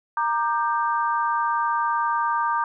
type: chord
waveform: sine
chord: G minor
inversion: first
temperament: equal with one note detuned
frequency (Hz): 932.3 / 1192.4 / 1568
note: Bb5 / D6 / G6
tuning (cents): 0 / +26 / 0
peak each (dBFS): -23 / -24 / -29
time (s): 0.17-2.64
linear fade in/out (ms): 2
effects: none